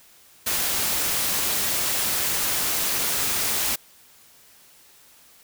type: noise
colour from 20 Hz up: white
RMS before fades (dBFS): -24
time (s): 0.46-3.76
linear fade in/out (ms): 10
effects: white hiss -53 dBFS RMS until 5.43 s

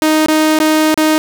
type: tone with dropouts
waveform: sawtooth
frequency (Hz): 311.1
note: D#4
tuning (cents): 0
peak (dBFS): -5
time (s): 0.02-1.18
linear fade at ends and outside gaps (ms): 0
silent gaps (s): 0.261-0.284 / 0.588-0.601 / 0.943-0.976
effects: 7-bit

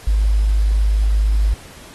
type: tone with quantisation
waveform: sine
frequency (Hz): 51.91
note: G#1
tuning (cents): 0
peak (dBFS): -12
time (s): 0.07-1.54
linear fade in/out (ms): 5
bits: 7
effects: pink hiss -41 dBFS RMS until 1.94 s + AAC 32 kbps

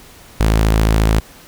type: tone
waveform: sawtooth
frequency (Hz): 54.2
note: A1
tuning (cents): -25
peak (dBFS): -7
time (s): 0.4-1.2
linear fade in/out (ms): 5
effects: pink hiss -42 dBFS RMS until 1.47 s

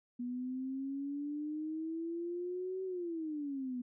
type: exponential two-way sweep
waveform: sine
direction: up then down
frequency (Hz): 242.5 to 380 to 242.5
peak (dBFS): -36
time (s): 0.19-3.82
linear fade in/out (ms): 10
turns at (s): 2.84
effects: none

